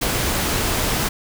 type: noise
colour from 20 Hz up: pink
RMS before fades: -21 dBFS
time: 0.01-1.09 s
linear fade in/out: 10 ms
effects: none